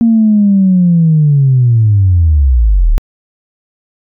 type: linear sweep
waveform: sine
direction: down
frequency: 233.1 to 32.7 Hz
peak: -4 dBFS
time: 0.01-2.98 s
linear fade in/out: 0 ms
effects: tanh soft clip ceiling 0 dBFS